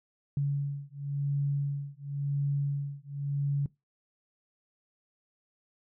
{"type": "beating tone pair", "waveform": "sine", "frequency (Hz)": [141.1, 142.04], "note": ["C#3", "C#3"], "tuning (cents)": [31, 43], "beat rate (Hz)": 0.94, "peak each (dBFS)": -31, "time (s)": [0.37, 3.66], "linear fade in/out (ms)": 2, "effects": ["noise-tail reverb RT60 0.2 s tail -21 dB re dry"]}